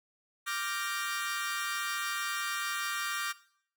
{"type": "chord", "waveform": "sawtooth", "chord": "G minor seventh", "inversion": "second", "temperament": "equal", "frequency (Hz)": [1174.7, 1396.9, 1568, 1864.7], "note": ["D6", "F6", "G6", "Bb6"], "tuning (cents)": [0, 0, 0, 0], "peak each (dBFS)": [-33, -35, -36, -35], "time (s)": [0.46, 3.33], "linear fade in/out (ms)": 20, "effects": ["noise-tail reverb RT60 0.6 s tail -18 dB re dry"]}